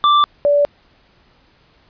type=tone pair in turn; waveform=square / sine; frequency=1174.7 / 578.4 Hz; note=D6 / D5; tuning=0 / -27 cents; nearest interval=octave; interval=1227 cents; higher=first; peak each=-10 dBFS; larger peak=neither; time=0.04-0.24 / 0.45-0.65 s; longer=neither; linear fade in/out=0 ms; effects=pink hiss -54 dBFS RMS until 1.89 s + resampled to 11025 Hz